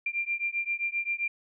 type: beating tone pair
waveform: sine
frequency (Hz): 2376 / 2383.6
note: D7 / D7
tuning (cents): +20 / +25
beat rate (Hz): 7.6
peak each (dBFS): -31 / -31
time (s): 0.06-1.28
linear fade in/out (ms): 5
effects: none